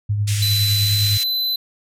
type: tone with tremolo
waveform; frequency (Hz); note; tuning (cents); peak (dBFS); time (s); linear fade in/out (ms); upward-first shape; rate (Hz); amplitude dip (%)
sine; 103.5; G#2; -5; -15; 0.09-1.18; 10; triangle; 9.8; 45
type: band-pass noise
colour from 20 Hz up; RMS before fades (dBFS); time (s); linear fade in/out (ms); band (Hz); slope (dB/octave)
white; -28; 0.27-1.24; 10; 1900 to 9400; 24
type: tone with pitch glide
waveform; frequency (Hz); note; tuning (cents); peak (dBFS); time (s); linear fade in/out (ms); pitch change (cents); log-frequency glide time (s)
square; 4000 to 4025; B7 to B7; +21 to +32; -19; 0.42-1.56; 5; +11; 0.73-1.03
effects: none